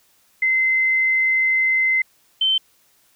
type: tone pair in turn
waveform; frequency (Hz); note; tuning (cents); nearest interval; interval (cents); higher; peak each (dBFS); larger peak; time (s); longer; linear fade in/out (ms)
sine; 2063 / 3091; C7 / G7; -25 / -25; perfect fifth; 700; second; -15; neither; 0.42-2.02 / 2.41-2.58; first; 5
effects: white hiss -59 dBFS RMS until 3.15 s